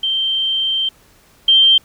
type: tone pair in turn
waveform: sine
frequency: 3136 / 3147 Hz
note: G7 / G7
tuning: 0 / +6 cents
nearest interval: unison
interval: 6 cents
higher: second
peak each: -15 / -7 dBFS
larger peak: second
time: 0.03-0.89 / 1.48-1.78 s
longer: first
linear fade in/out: 5 ms
effects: pink hiss -51 dBFS RMS until 1.84 s